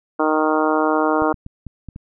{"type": "harmonic tone", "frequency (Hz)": 155.2, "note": "D#3", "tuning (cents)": -4, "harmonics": [2, 3, 4, 5, 6, 7, 8, 9], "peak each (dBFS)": [-20, -22, -23, -24, -25, -25, -26, -27], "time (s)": [0.19, 1.33], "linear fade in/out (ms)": 10}
{"type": "clicks", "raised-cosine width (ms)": 5, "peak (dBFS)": -21, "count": 6, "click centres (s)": [1.221, 1.342, 1.464, 1.667, 1.887, 1.961]}
{"effects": []}